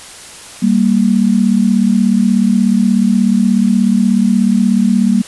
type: tone pair together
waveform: sine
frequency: 196 / 232.6 Hz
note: G3 / A#3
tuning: 0 / -4 cents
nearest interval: minor third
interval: 296 cents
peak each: -11 dBFS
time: 0.62-5.22 s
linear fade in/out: 10 ms
effects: white hiss -33 dBFS RMS until 5.27 s + resampled to 24000 Hz